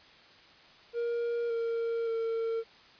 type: tone with pitch steps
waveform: triangle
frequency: 471 / 461.5 / 454.6 Hz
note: A#4 / A#4 / A#4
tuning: +18 / -17 / -43 cents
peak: -27 dBFS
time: 0.93-2.64 s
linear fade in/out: 50 ms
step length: 570 ms
effects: white hiss -56 dBFS RMS until 2.99 s + resampled to 11025 Hz